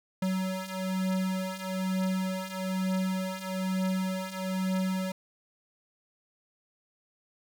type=beating tone pair; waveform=square; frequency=187 / 188.1 Hz; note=F#3 / F#3; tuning=+19 / +29 cents; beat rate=1.1 Hz; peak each=-34 / -31 dBFS; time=0.22-5.12 s; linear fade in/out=5 ms; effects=none